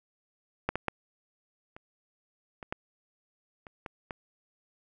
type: clicks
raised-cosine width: 0.5 ms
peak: -12 / -15 / -13 / -30 / -26 / -17 / -30 / -23 / -21 dBFS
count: 9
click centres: 0.69 / 0.756 / 0.883 / 1.765 / 2.628 / 2.725 / 3.668 / 3.862 / 4.108 s
effects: none